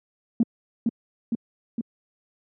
sine tone with echo, 230.2 Hz, A#3, 22 cents flat, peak -14 dBFS, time 0.4-0.43 s, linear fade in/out 2 ms, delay 460 ms, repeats 3, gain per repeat -3 dB, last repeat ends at 1.81 s, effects tanh soft clip ceiling -10 dBFS + high-pass 150 Hz 12 dB/octave

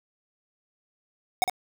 square tone with echo, 740 Hz, F#5, in tune, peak -19 dBFS, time 1.42-1.44 s, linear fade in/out 0 ms, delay 57 ms, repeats 1, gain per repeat -6 dB, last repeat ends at 1.497 s, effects none

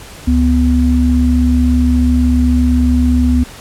sine tone pair together, 70.49 / 248.1 Hz, C#2 / B3, +30 / +8 cents, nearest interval octave + minor seventh, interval 2178 cents, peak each -11 dBFS, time 0.27-3.44 s, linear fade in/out 10 ms, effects pink hiss -34 dBFS RMS until 3.6 s + low-pass 12000 Hz 12 dB/octave

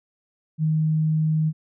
sine tone, 156.5 Hz, D#3, 10 cents sharp, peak -18 dBFS, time 0.58-1.53 s, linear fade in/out 50 ms, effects none

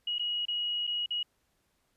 sine tone with dropouts, 2900 Hz, F#7, 35 cents flat, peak -29 dBFS, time 0.07-1.23 s, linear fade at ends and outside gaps 5 ms, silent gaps 0.184-0.194 / 0.454-0.482 / 0.869-0.874 / 1.061-1.106 s, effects pink hiss -74 dBFS RMS until 1.96 s + resampled to 32000 Hz

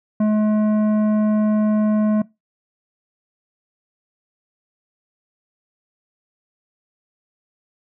sine tone with tanh clipping, 213.1 Hz, G#3, 45 cents sharp, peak -16 dBFS, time 0.2-2.22 s, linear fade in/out 5 ms, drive 11 dB, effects noise-tail reverb RT60 0.2 s tail -20 dB re dry

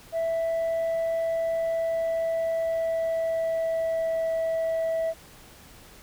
sine tone with pitch glide, 659.3 to 652.9 Hz, E5 to E5, 0 to -17 cents, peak -21 dBFS, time 0.12-5.14 s, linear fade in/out 50 ms, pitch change -17 cents, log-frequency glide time 1.68-4.38 s, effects tanh soft clip ceiling -23 dBFS + pink hiss -50 dBFS RMS until 6.02 s

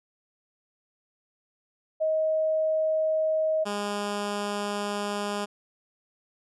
sine / 10% pulse tone pair in turn, 630 / 204.8 Hz, D#5 / G#3, +21 / -24 cents, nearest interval octave + perfect fifth, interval 1945 cents, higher first, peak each -22 / -20 dBFS, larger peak second, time 2-3.65 / 3.65-5.46 s, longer second, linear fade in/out 20 ms, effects resampled to 24000 Hz

